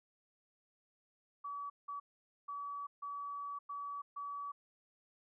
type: tone bursts at uneven times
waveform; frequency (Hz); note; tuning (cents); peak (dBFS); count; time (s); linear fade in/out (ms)
sine; 1142; D6; -49; -40; 6; 1.44-1.7 / 1.88-2 / 2.48-2.87 / 3.02-3.59 / 3.69-4.02 / 4.16-4.52; 10
effects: none